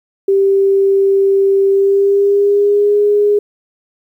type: tone with pitch glide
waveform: sine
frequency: 392 to 412.7 Hz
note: G4 to G#4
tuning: 0 to -11 cents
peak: -8 dBFS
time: 0.28-3.39 s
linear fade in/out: 5 ms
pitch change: +89 cents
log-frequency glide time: 1.71-2.97 s
effects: 8-bit

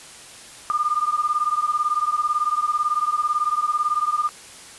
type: beating tone pair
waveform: sine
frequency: 1200 / 1218 Hz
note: D6 / D#6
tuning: +37 / -37 cents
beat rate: 18 Hz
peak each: -22 dBFS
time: 0.7-4.29 s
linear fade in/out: 0 ms
effects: white hiss -42 dBFS RMS until 4.78 s + resampled to 24000 Hz

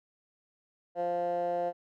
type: tone with band-pass filter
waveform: 15% pulse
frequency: 174.61 Hz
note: F3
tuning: in tune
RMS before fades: -31 dBFS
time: 0.95-1.73 s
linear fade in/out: 50 ms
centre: 620 Hz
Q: 8.2
effects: none

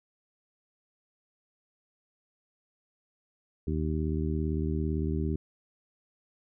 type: harmonic tone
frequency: 77.78 Hz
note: D#2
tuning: in tune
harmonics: 1 / 2 / 3 / 4 / 5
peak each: -30 / -33 / -35 / -36 / -37 dBFS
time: 3.67-5.36 s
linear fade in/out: 5 ms
effects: none

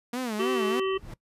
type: tone with vibrato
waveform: sawtooth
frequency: 233.1 Hz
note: A#3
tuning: in tune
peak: -25 dBFS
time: 0.13-0.8 s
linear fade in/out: 5 ms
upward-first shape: sine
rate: 3.3 Hz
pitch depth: 180 cents each way
type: harmonic tone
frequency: 382.9 Hz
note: G4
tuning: 41 cents flat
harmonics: 1 / 3 / 5 / 7 / 8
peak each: -25 / -32 / -41 / -39 / -39 dBFS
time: 0.39-0.98 s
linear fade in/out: 10 ms
type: noise with exponential growth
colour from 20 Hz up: brown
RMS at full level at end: -35 dBFS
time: 0.76-1.14 s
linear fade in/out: 5 ms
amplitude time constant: 82 ms
effects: noise-tail reverb RT60 0.1 s tail -20 dB re dry + resampled to 32000 Hz

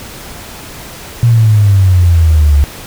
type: exponential sweep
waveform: sine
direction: down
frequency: 120.1 to 69.7 Hz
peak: -4 dBFS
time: 1.23-2.64 s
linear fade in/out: 0 ms
effects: pink hiss -29 dBFS RMS until 2.86 s

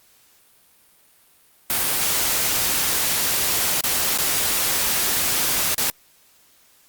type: noise with dropouts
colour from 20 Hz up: white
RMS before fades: -21 dBFS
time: 1.7-5.9 s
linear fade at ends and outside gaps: 0 ms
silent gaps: 3.808-3.839 / 4.176-4.186 / 5.745-5.781 s
effects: white hiss -56 dBFS RMS until 6.88 s + Opus 48 kbps

